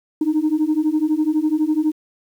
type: beating tone pair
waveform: sine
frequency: 302 / 314 Hz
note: D4 / D#4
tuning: +48 / +16 cents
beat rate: 12 Hz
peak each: -18 / -17 dBFS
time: 0.21-1.92 s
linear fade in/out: 5 ms
effects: tanh soft clip ceiling -11 dBFS + 8-bit